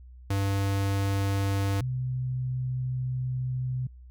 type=tone pair in turn; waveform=square / sine; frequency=98.6 / 127.65 Hz; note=G2 / C3; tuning=+11 / -42 cents; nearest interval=major third; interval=447 cents; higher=second; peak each=-25 / -27 dBFS; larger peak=first; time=0.3-1.81 / 1.81-3.87 s; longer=second; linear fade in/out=5 ms; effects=added 62 Hz sine -45 dBFS peak until 4.1 s